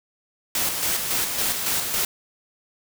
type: noise with tremolo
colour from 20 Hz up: white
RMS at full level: -23 dBFS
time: 0.55-2.05 s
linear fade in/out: 2 ms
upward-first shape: square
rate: 3.6 Hz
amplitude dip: 40%
effects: none